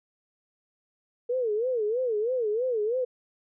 sine tone with vibrato, 464.1 Hz, A#4, 8 cents flat, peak -24 dBFS, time 1.29-3.05 s, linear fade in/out 10 ms, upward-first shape sine, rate 3.1 Hz, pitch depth 190 cents each way, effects none

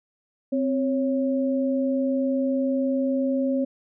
sine tone pair together, 261.6 / 551.4 Hz, C4 / C#5, 0 / -9 cents, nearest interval octave + minor second, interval 1291 cents, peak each -22 / -26 dBFS, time 0.52-3.65 s, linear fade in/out 10 ms, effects none

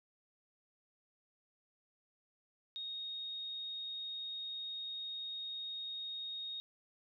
sine tone, 3729 Hz, A#7, in tune, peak -40 dBFS, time 2.76-6.6 s, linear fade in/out 0 ms, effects none

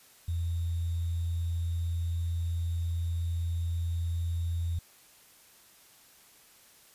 sine tone with sample-and-hold, 84.5 Hz, E2, 43 cents sharp, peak -28 dBFS, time 0.28-4.79 s, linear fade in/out 5 ms, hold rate 3675 Hz, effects white hiss -58 dBFS RMS until 6.94 s + resampled to 32000 Hz

